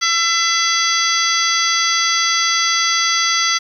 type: harmonic tone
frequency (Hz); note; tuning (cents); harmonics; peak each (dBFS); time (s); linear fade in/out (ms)
672; E5; +33; 2 / 3 / 4 / 5 / 6 / 7 / 8 / 9; -20 / -20 / -31 / -21 / -29 / -21 / -30 / -21; 0.01-3.59; 20
effects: 8-bit